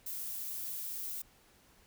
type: noise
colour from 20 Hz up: violet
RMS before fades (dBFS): -40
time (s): 0.06-1.22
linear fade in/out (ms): 5
effects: pink hiss -64 dBFS RMS until 1.86 s